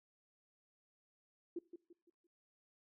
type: tone with echo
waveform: sine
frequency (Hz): 344.8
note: F4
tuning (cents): -22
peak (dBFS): -38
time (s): 1.56-1.59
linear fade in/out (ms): 5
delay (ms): 170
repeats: 4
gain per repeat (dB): -9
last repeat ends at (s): 2.27
effects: noise-tail reverb RT60 0.4 s tail -22 dB re dry